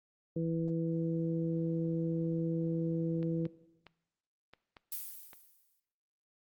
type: harmonic tone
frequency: 164.81 Hz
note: E3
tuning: in tune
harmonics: 1 / 2 / 3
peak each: -33 / -36 / -38 dBFS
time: 0.36-3.47 s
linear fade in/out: 5 ms
type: clicks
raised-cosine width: 0.3 ms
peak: -35 dBFS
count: 6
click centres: 3.229 / 3.454 / 3.867 / 4.536 / 4.768 / 5.332 s
type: noise with exponential decay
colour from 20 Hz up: violet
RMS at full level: -37 dBFS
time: 4.92-5.8 s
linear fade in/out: 2 ms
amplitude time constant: 190 ms
effects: noise-tail reverb RT60 0.9 s tail -18 dB re dry + Opus 32 kbps